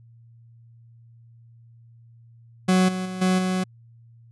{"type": "tone with level steps", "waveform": "40% pulse", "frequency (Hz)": 185.2, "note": "F#3", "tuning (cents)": 2, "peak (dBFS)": [-15, -25, -29, -17, -21], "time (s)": [2.68, 3.64], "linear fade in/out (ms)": 10, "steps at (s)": [2.88, 3.05, 3.21, 3.38], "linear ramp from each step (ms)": 10, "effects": ["added 116 Hz sine -48 dBFS peak until 4.31 s", "resampled to 24000 Hz"]}